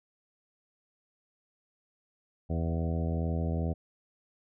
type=harmonic tone with a mistuned harmonic; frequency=82.41 Hz; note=E2; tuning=in tune; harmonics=1 / 2 / 3 / 4 / 5 / 6 / 7 / 8 / 9; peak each=-30 / -33 / -38 / -43 / -43 / -43 / -45 / -44 / -47 dBFS; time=2.49-3.74 s; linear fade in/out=20 ms; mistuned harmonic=8; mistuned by=-18 cents; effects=none